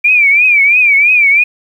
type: tone with vibrato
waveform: sine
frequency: 2358 Hz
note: D7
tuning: 6 cents sharp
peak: -5 dBFS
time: 0.04-1.44 s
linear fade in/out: 10 ms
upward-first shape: triangle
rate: 3 Hz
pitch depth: 140 cents each way
effects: 7-bit